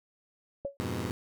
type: click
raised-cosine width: 2 ms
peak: -31 dBFS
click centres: 0.649 s
type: tone with exponential decay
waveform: sine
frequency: 559 Hz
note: C#5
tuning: 14 cents sharp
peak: -27 dBFS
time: 0.65-0.77 s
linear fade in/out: 2 ms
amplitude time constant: 25 ms
type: chord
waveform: 15% pulse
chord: F diminished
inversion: none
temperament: equal with one note detuned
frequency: 87.81 / 103.83 / 123.47 Hz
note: F2 / Ab2 / Cb3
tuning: +10 / 0 / 0 cents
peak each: -30 dBFS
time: 0.8-1.11 s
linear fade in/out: 0 ms
effects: none